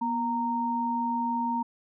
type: tone pair together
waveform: sine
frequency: 241.2 / 926 Hz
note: B3 / A#5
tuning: -41 / -12 cents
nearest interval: octave + major seventh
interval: 2329 cents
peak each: -30 / -27 dBFS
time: 0.01-1.63 s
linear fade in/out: 10 ms
effects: none